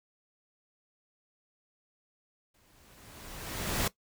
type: noise with exponential growth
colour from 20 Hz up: pink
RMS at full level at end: -28 dBFS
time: 2.54-3.88 s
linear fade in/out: 5 ms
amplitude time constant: 290 ms
effects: noise-tail reverb RT60 0.1 s tail -18 dB re dry